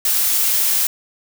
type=noise; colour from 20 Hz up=blue; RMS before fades=-17 dBFS; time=0.05-0.87 s; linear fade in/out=2 ms; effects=none